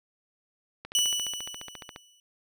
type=click train; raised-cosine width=0.3 ms; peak=-23 dBFS; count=17; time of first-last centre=0.85-1.961 s; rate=14.4 Hz
type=tone with exponential decay; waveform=25% pulse; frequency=2960 Hz; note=F#7; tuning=in tune; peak=-17 dBFS; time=0.95-2.2 s; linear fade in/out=1 ms; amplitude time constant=270 ms
effects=none